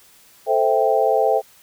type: chord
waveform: sine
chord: A minor seventh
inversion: none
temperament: equal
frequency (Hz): 440 / 523.3 / 659.3 / 784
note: A4 / C5 / E5 / G5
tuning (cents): 0 / 0 / 0 / 0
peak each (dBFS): -20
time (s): 0.46-1.42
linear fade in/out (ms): 50
effects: white hiss -51 dBFS RMS until 1.62 s